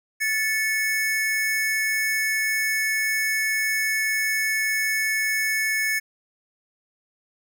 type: tone pair together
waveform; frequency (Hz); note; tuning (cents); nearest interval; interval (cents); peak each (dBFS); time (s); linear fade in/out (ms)
square; 1750.1 / 2205; A6 / C#7; -10 / -10; major third; 400; -25; 0.2-6; 20
effects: none